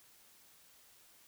silence, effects white hiss -63 dBFS RMS until 1.27 s

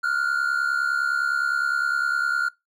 triangle tone pair together, 1396.9 / 1466.7 Hz, F6 / F#6, 0 / -16 cents, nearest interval minor second, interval 84 cents, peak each -21 / -24 dBFS, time 0.03-2.49 s, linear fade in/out 10 ms, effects noise-tail reverb RT60 0.2 s tail -22 dB re dry

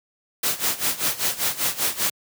white noise with tremolo, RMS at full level -21 dBFS, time 0.43-2.1 s, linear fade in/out 5 ms, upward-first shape sine, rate 5.1 Hz, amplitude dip 85%, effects high-pass 100 Hz 12 dB/octave

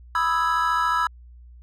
triangle chord, E major seventh, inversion second, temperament equal, 987.8 / 1244.5 / 1318.5 / 1661.2 Hz, B5 / D#6 / E6 / G#6, 0 / 0 / 0 / 0 cents, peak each -22 / -27 / -21 / -26 dBFS, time 0.15-1.07 s, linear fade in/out 2 ms, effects added 60 Hz sine -43 dBFS peak until 1.62 s

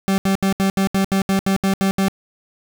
40% pulse tone bursts, 193.7 Hz, G3, 20 cents flat, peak -14 dBFS, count 12, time 0.08-2.083 s, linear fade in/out 0 ms, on 100 ms, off 73 ms, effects none

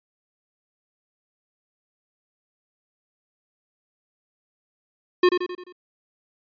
square tone with echo, 360 Hz, F#4, 47 cents flat, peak -13 dBFS, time 5.23-5.29 s, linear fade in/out 5 ms, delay 87 ms, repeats 5, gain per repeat -6 dB, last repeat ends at 5.725 s, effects resampled to 11025 Hz

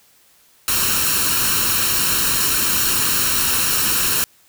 white noise with comb filter, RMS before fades -18 dBFS, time 0.68-4.24 s, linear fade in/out 0 ms, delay 0.72 ms, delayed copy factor +0.65, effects white hiss -54 dBFS RMS until 4.48 s

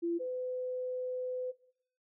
sine tone pair in turn, 340.2 / 505.5 Hz, F4 / B4, -45 / +40 cents, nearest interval perfect fifth, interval 685 cents, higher second, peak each -30 / -34 dBFS, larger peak first, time 0.02-0.19 / 0.19-1.52 s, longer second, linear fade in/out 20 ms, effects noise-tail reverb RT60 0.6 s tail -17 dB re dry

